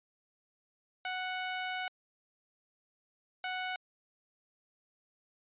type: tone bursts at uneven times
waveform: 15% pulse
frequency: 740 Hz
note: F#5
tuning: in tune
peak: -28 dBFS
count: 2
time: 1.05-1.88 / 3.44-3.76 s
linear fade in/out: 2 ms
effects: resampled to 8000 Hz